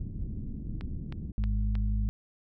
pink low-pass noise, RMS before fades -36 dBFS, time 0-1.32 s, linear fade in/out 5 ms, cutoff 250 Hz, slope 24 dB/octave
click train, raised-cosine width 0.3 ms, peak -27 dBFS, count 4, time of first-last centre 0.81-1.753 s, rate 3.18 Hz
harmonic tone, 51.91 Hz, G#1, in tune, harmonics 1 / 2 / 4, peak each -26 / -33 / -37 dBFS, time 1.38-2.09 s, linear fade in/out 0 ms
effects none

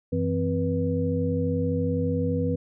sine tone cluster, 93.3 / 165.2 / 260.3 / 485.8 Hz, F#2 / E3 / C4 / B4, +15 / +4 / -9 / -29 cents, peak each -28 dBFS, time 0.12-2.56 s, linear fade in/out 10 ms, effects none

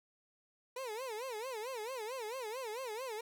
30% pulse tone with vibrato, 474.9 Hz, A#4, 32 cents sharp, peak -37 dBFS, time 0.76-3.21 s, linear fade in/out 5 ms, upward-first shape sine, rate 4.5 Hz, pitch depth 210 cents each way, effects none

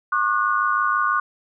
sine tone cluster, 1091 / 1197 / 1462 Hz, C#6 / D6 / F#6, -28 / +33 / -21 cents, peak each -22 dBFS, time 0.12-1.2 s, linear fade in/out 5 ms, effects none

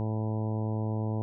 harmonic tone, 108.9 Hz, A2, 17 cents flat, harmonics 1 / 2 / 3 / 4 / 5 / 6 / 7 / 8 / 9, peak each -29 / -35 / -39 / -41 / -43 / -45 / -46 / -47 / -48 dBFS, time 0-1.22 s, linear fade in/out 0 ms, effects none

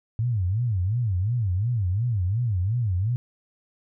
sine tone with vibrato, 104.7 Hz, G#2, 15 cents sharp, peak -21 dBFS, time 0.19-3.16 s, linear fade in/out 0 ms, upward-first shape sine, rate 2.8 Hz, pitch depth 290 cents each way, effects none

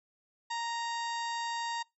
harmonic tone, 932.3 Hz, A#5, in tune, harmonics 1 / 2 / 3 / 4 / 5 / 6 / 7 / 8, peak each -34 / -41 / -47 / -44 / -45 / -53 / -52 / -49 dBFS, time 0.5-1.83 s, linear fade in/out 10 ms, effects noise-tail reverb RT60 0.2 s tail -25 dB re dry

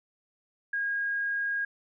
sine tone, 1632 Hz, G#6, 31 cents flat, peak -27 dBFS, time 0.73-1.65 s, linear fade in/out 5 ms, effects none

